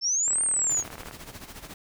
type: exponential two-way sweep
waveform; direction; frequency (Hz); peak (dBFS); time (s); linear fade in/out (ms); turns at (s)
sine; up then down; 5274 to 8870 to 6510; -22; 0.01-0.84; 50; 0.42
type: click train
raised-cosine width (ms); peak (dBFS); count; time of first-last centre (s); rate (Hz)
0.5; -25; 33; 0.28-1.111; 38.5
type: noise with tremolo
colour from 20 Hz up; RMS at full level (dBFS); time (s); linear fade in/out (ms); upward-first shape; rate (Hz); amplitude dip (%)
pink; -40; 0.7-1.74; 2; sine; 14; 70
effects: none